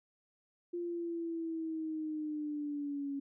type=linear sweep; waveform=sine; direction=down; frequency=349.2 to 277.2 Hz; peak=-35 dBFS; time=0.73-3.2 s; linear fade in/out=10 ms; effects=none